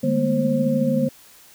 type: tone cluster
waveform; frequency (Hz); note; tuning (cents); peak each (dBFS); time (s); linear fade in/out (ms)
sine; 151.6 / 206.5 / 220.4 / 239.3 / 531; D#3 / G#3 / A3 / A#3 / C5; -45 / -10 / +3 / +46 / +25; -25 / -25 / -27 / -21 / -23; 0.03-1.09; 10
effects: white hiss -49 dBFS RMS until 1.54 s